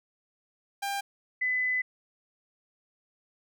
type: tone pair in turn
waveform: sawtooth / sine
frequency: 797 / 2008 Hz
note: G5 / B6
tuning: +28 / +28 cents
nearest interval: octave + major third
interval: 1600 cents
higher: second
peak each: -26 / -25 dBFS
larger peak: second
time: 0.82-1.01 / 1.41-1.82 s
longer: second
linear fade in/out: 10 ms
effects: none